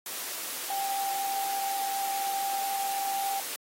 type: tone in noise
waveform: sine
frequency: 787 Hz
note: G5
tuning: 7 cents sharp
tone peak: -29 dBFS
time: 0.7-3.4 s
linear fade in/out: 2 ms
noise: white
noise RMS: -36 dBFS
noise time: 0.06-3.56 s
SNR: +4 dB
effects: high-pass 300 Hz 12 dB/octave + AAC 48 kbps